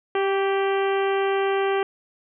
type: harmonic tone with a mistuned harmonic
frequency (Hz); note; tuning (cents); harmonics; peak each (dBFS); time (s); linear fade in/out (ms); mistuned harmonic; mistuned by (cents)
392; G4; 0; 1 / 2 / 3 / 4 / 5 / 6 / 7 / 8; -21 / -27 / -31 / -33 / -35 / -37 / -38 / -39; 0.15-1.83; 2; 3; -24
effects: none